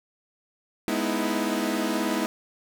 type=chord; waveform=sawtooth; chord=E major seventh; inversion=first; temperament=equal with one note detuned; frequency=209.7 / 246.9 / 311.1 / 329.6 Hz; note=G#3 / B3 / D#4 / E4; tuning=+17 / 0 / 0 / 0 cents; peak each=-26 dBFS; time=0.88-2.26 s; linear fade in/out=0 ms; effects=none